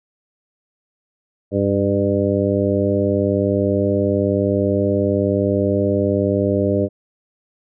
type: harmonic tone with a mistuned harmonic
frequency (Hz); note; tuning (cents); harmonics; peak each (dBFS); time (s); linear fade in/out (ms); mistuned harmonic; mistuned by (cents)
100; G2; +35; 1 / 2 / 3 / 4 / 5 / 6; -22 / -22 / -22 / -22 / -22 / -22; 1.51-6.89; 50; 1; -18
effects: none